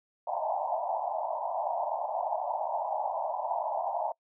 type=band-pass noise; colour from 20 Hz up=pink; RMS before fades=-32 dBFS; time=0.27-4.12 s; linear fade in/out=5 ms; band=610 to 960 Hz; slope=96 dB/octave; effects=noise-tail reverb RT60 0.1 s tail -25 dB re dry